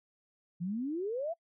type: exponential sweep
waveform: sine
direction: up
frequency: 164.81 to 701 Hz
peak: -32 dBFS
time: 0.6-1.34 s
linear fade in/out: 20 ms
effects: noise-tail reverb RT60 0.1 s tail -26 dB re dry